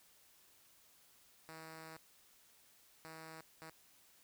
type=tone bursts at uneven times; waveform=5% pulse; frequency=160.3 Hz; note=E3; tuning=48 cents flat; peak=-39 dBFS; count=3; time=1.49-1.97 / 3.05-3.41 / 3.62-3.7 s; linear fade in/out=0 ms; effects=white hiss -67 dBFS RMS until 4.23 s